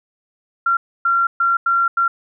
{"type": "tone bursts at uneven times", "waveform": "sine", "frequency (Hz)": 1373, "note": "F6", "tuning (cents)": -30, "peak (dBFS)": -13, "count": 5, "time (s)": [[0.66, 0.77], [1.05, 1.27], [1.4, 1.57], [1.66, 1.88], [1.97, 2.08]], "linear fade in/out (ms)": 5, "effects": []}